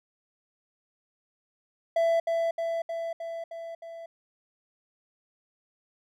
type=tone with echo; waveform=triangle; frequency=666 Hz; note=E5; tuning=18 cents sharp; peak=-19 dBFS; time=1.96-2.2 s; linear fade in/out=5 ms; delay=310 ms; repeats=6; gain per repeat=-3 dB; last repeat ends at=4.06 s; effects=none